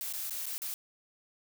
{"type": "noise with dropouts", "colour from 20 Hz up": "blue", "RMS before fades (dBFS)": -37, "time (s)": [0.01, 0.74], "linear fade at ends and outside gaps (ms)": 0, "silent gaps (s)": [[0.126, 0.136], [0.297, 0.307], [0.457, 0.465], [0.58, 0.619]], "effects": []}